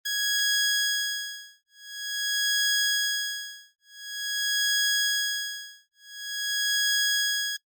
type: tone with tremolo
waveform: 15% pulse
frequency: 1661.2 Hz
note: G#6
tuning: in tune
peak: -15 dBFS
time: 0.05-7.57 s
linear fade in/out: 10 ms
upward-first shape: sine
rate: 0.47 Hz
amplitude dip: 100%
effects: noise-tail reverb RT60 0.1 s tail -22 dB re dry + Opus 32 kbps